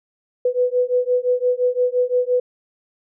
sine beating tone pair, 493.9 / 499.7 Hz, B4 / B4, 0 / +20 cents, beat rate 5.8 Hz, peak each -19 dBFS, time 0.45-2.4 s, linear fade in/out 5 ms, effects none

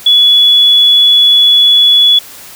sine tone, 3403 Hz, G#7, 41 cents sharp, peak -3 dBFS, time 0.06-2.19 s, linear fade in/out 5 ms, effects white hiss -32 dBFS RMS until 2.55 s

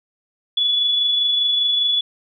sine tone with amplitude modulation, 3421 Hz, A7, 49 cents flat, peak -14 dBFS, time 0.57-2.01 s, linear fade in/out 5 ms, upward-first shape sine, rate 25 Hz, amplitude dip 30%, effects none

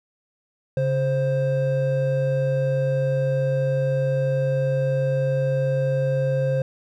triangle tone pair together, 138.44 / 526 Hz, C#3 / C5, -2 / +9 cents, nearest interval octave + major seventh, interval 2311 cents, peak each -20 dBFS, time 0.77-6.62 s, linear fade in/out 2 ms, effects none

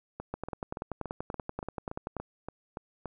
two click trains, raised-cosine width 1 ms, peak -23 / -20 dBFS, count 11 / 20, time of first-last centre 0.2-3.057 / 0.34-2.167 s, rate 3.5 / 10.4 Hz, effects none

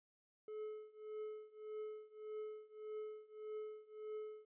triangle tone with tremolo, 429.2 Hz, A4, 43 cents flat, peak -40 dBFS, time 0.48-4.45 s, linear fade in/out 2 ms, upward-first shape triangle, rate 1.7 Hz, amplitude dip 95%, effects resampled to 8000 Hz

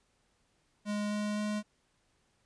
square tone with pitch steps, 207.7 / 208.9 / 210.1 Hz, G#3 / G#3 / G#3, 0 / +10 / +20 cents, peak -32 dBFS, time 0.85-1.63 s, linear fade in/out 50 ms, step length 260 ms, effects pink hiss -73 dBFS RMS until 2.45 s + resampled to 22050 Hz

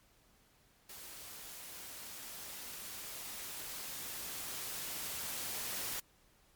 white noise with level ramp, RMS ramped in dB -50 to -39 dBFS, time 0.89-6 s, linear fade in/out 5 ms, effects pink hiss -68 dBFS RMS until 6.55 s + MP3 96 kbps

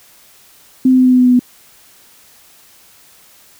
sine tone with pitch steps, 258.7 / 257.1 / 255.4 / 253.8 / 252.2 / 250.6 / 249 / 247.4 Hz, C4 / C4 / C4 / B3 / B3 / B3 / B3 / B3, -19 / -30 / -42 / +47 / +36 / +25 / +14 / +3 cents, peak -6 dBFS, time 0.85-1.394 s, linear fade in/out 5 ms, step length 68 ms, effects white hiss -46 dBFS RMS until 3.59 s

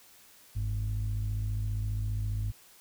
sine tone pair together, 49.03 / 103.9 Hz, G1 / G#2, +1 / +1 cents, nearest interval octave + minor second, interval 1300 cents, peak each -31 / -29 dBFS, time 0.55-2.52 s, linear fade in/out 20 ms, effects tanh soft clip ceiling -25 dBFS + white hiss -57 dBFS RMS until 2.8 s

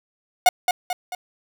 45% pulse tone with echo, 725 Hz, F#5, 35 cents flat, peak -10 dBFS, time 0.46-0.49 s, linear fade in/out 2 ms, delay 220 ms, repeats 3, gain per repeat -6 dB, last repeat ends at 1.15 s, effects none

